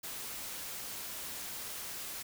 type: noise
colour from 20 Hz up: white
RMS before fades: -42 dBFS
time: 0.03-2.23 s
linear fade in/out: 10 ms
effects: none